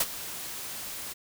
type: noise with ADSR envelope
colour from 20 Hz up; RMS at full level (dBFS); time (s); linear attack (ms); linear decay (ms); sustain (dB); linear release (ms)
white; -23; 0-1.14; 4; 44; -15; 20
effects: none